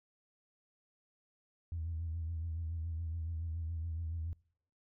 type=tone with vibrato; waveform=sine; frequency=82.1 Hz; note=E2; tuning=6 cents flat; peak=-35 dBFS; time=1.72-4.33 s; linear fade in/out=0 ms; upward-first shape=sine; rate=7.1 Hz; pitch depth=62 cents each way; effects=noise-tail reverb RT60 0.6 s tail -24 dB re dry + tanh soft clip ceiling -31 dBFS